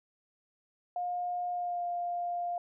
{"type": "tone with pitch glide", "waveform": "sine", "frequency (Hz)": [712, 701], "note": ["F5", "F5"], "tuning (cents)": [33, 6], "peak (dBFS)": -31, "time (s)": [0.96, 2.58], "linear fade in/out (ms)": 2, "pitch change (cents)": -27, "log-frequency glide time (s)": [1.51, 1.84], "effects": []}